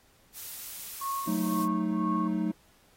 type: noise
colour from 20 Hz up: blue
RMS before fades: -40 dBFS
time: 0.33-1.68 s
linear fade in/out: 50 ms
type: tone with tremolo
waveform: sine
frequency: 1096 Hz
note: C#6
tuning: 20 cents flat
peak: -29 dBFS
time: 1.01-2.28 s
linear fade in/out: 5 ms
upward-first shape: sine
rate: 2 Hz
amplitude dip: 90%
type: chord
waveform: triangle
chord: D# diminished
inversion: first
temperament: equal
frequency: 185 / 220 / 311.1 Hz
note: F#3 / A3 / D#4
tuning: 0 / 0 / 0 cents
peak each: -29 dBFS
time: 1.27-2.52 s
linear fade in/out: 10 ms
effects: pink hiss -63 dBFS RMS until 2.96 s + AAC 48 kbps